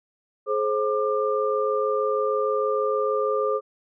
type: tone cluster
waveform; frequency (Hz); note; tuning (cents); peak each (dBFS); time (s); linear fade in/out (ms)
sine; 424.6 / 531 / 1194; G#4 / C5 / D6; +38 / +25 / +28; -24 / -25 / -27; 0.46-3.61; 50
effects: none